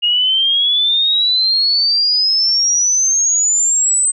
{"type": "exponential sweep", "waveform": "sine", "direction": "up", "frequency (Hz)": [2851, 8220], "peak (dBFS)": -11, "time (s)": [0.02, 4.12], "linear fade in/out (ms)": 20, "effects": []}